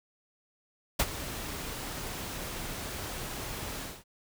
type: noise with ADSR envelope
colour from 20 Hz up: pink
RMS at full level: -24 dBFS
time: 0.99-4.04 s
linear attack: 10 ms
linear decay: 48 ms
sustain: -14 dB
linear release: 220 ms
effects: none